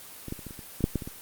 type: clicks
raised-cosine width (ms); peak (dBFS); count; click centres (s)
3; -24 / -19 / -30 / -26 / -29 / -28 / -21 / -8 / -13 / -23 / -23; 11; 0.283 / 0.324 / 0.392 / 0.467 / 0.508 / 0.592 / 0.807 / 0.841 / 0.957 / 1.022 / 1.075
effects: white hiss -45 dBFS RMS until 1.21 s + Opus 24 kbps